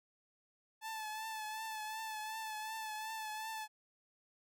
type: tone with vibrato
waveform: sawtooth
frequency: 872 Hz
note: A5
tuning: 16 cents flat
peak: -37 dBFS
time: 0.81-3.68 s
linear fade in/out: 50 ms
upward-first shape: triangle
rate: 2.7 Hz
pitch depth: 40 cents each way
effects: none